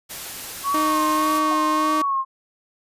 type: noise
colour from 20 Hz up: white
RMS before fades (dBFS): -33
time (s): 0.09-1.4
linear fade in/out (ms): 20
type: tone with vibrato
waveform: sine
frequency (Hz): 1100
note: C#6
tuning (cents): -14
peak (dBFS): -19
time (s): 0.63-2.25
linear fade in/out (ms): 50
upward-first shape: sine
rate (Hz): 1.7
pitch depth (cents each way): 57
type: tone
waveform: sawtooth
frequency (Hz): 308.4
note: D#4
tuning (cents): -15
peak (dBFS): -18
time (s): 0.74-2.02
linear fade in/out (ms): 5
type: tone with exponential decay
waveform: sine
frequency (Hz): 730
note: F#5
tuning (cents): -24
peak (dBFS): -27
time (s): 1.51-1.62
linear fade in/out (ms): 5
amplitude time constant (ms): 23
effects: resampled to 32000 Hz